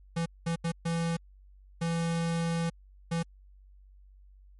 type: tone bursts at uneven times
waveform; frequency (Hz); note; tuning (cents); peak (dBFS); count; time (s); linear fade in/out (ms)
square; 167.1; E3; +24; -28; 6; 0.16-0.26 / 0.46-0.56 / 0.64-0.72 / 0.85-1.17 / 1.81-2.7 / 3.11-3.23; 10
effects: added 48 Hz sine -52 dBFS peak until 4.59 s + MP3 48 kbps